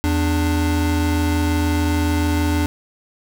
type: tone pair together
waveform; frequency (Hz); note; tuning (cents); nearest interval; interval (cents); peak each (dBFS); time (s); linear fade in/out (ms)
square; 82.9 / 295.4; E2 / D4; +10 / +10; octave + minor seventh; 2200; -19 / -21; 0.04-2.66; 0
effects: none